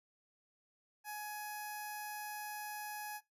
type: tone with notch filter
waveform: 10% pulse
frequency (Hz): 840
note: G#5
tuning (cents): +19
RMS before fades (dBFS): -44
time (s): 1.04-3.21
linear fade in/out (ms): 50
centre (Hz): 3600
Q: 0.55
effects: noise-tail reverb RT60 0.2 s tail -21 dB re dry + resampled to 32000 Hz